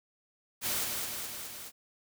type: noise with echo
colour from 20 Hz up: white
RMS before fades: -32 dBFS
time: 0.61-0.88 s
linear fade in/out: 50 ms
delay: 210 ms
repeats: 4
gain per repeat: -3 dB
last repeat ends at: 1.72 s
effects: none